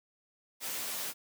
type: noise with comb filter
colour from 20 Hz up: white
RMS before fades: -37 dBFS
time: 0.6-1.14 s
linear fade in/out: 50 ms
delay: 12 ms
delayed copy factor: +0.85
effects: high-pass 150 Hz 12 dB/octave